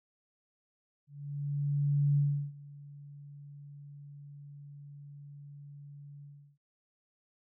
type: tone with ADSR envelope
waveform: sine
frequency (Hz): 143.4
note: D3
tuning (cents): -41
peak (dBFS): -23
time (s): 1.07-6.58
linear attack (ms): 1100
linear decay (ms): 350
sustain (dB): -23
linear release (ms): 350
effects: none